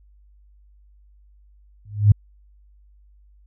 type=tone with exponential growth; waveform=sine; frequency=103.83 Hz; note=G#2; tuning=in tune; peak=-5 dBFS; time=1.85-2.12 s; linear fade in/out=5 ms; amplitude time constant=57 ms; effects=added 50 Hz sine -50 dBFS peak until 3.46 s